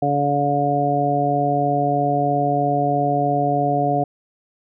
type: harmonic tone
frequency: 143.1 Hz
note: D3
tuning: 45 cents flat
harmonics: 1 / 2 / 3 / 4 / 5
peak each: -24 / -24 / -26 / -25 / -19 dBFS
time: 0.02-4.04 s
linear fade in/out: 5 ms
effects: none